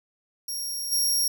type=tone with level steps; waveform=20% pulse; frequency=5588 Hz; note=F8; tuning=in tune; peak=-24 / -16 dBFS; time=0.48-1.28 s; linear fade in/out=5 ms; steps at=0.91 s; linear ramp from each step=20 ms; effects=none